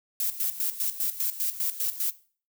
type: noise with tremolo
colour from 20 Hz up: violet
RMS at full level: -27 dBFS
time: 0.2-2.11 s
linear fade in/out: 2 ms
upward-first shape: square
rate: 5 Hz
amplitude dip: 75%
effects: noise-tail reverb RT60 0.4 s tail -18 dB re dry